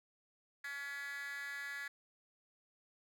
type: tone with high-pass filter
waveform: 10% pulse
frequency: 282 Hz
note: C#4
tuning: 30 cents sharp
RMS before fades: -44 dBFS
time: 0.64-1.88 s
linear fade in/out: 5 ms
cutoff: 1800 Hz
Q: 7.6
effects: none